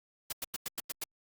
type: noise bursts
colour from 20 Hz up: white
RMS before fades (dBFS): -36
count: 7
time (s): 0.3-1.04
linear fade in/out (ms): 5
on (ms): 26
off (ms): 93
effects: Opus 48 kbps